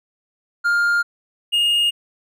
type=tone pair in turn; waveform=triangle; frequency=1406 / 2846 Hz; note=F6 / F7; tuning=+11 / +32 cents; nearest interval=octave; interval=1221 cents; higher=second; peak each=-13 dBFS; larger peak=neither; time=0.64-1.03 / 1.52-1.91 s; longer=neither; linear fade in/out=20 ms; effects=none